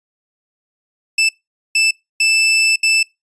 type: tone bursts at uneven times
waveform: sawtooth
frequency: 2641 Hz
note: E7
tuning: 3 cents sharp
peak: -8 dBFS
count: 4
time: 1.18-1.29 / 1.75-1.91 / 2.2-2.76 / 2.83-3.03 s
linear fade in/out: 5 ms
effects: noise-tail reverb RT60 0.2 s tail -24 dB re dry + resampled to 22050 Hz